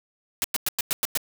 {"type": "noise bursts", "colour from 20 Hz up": "white", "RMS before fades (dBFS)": -24, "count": 7, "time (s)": [0.42, 1.174], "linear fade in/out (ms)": 0, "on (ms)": 22, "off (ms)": 100, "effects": []}